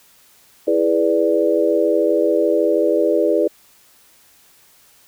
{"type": "chord", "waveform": "sine", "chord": "E dominant seventh", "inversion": "none", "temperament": "equal", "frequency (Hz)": [329.6, 415.3, 493.9, 587.3], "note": ["E4", "G#4", "B4", "D5"], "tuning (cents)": [0, 0, 0, 0], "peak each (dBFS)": -19, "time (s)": [0.67, 3.48], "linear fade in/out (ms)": 10, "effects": ["white hiss -52 dBFS RMS until 5.07 s"]}